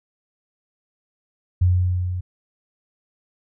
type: tone with level ramp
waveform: sine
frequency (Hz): 90.3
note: F#2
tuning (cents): -42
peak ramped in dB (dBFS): -12 to -24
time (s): 1.61-2.21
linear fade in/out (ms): 10
effects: none